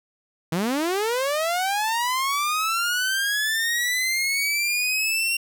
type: linear sweep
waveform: sawtooth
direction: up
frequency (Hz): 154.2 to 2760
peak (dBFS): -18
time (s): 0.52-5.37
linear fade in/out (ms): 5
effects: none